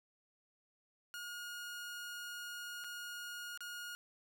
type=tone with dropouts; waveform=sawtooth; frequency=1433 Hz; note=F6; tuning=44 cents sharp; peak=-40 dBFS; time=1.14-3.95 s; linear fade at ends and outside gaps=0 ms; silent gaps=2.84-2.844 / 3.575-3.606 s; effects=none